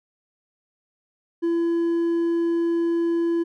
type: tone with hard clipping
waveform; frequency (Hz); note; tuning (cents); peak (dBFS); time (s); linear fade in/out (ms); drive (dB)
triangle; 337.1; E4; +39; -20; 1.42-3.44; 20; 5
effects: none